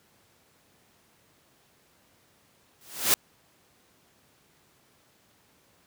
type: noise with exponential growth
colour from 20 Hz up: white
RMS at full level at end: -18 dBFS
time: 2.81-3.14 s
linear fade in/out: 0 ms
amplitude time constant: 71 ms
effects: pink hiss -63 dBFS RMS until 5.86 s + high-pass 100 Hz 12 dB/octave